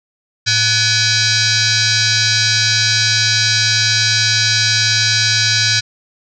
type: tone with frequency modulation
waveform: sine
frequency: 110.9 Hz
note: A2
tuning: 14 cents sharp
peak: -11 dBFS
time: 0.46-5.81 s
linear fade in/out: 20 ms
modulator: 799 Hz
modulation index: 7.1
effects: none